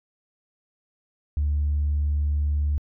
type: tone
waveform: sine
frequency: 73.42 Hz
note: D2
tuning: in tune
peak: -19 dBFS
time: 1.37-2.78 s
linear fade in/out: 0 ms
effects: tanh soft clip ceiling -17 dBFS